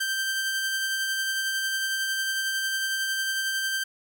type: tone with tremolo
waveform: sawtooth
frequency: 1566 Hz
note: G6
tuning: 2 cents flat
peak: -21 dBFS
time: 0-3.84 s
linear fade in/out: 10 ms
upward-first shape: sine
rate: 11 Hz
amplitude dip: 25%
effects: none